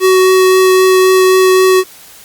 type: tone with vibrato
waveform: square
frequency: 374.2 Hz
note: F#4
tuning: 20 cents sharp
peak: -6 dBFS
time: 0-1.84 s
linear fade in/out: 50 ms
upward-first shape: triangle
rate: 3.8 Hz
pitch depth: 8 cents each way
effects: white hiss -37 dBFS RMS until 2.24 s + Opus 48 kbps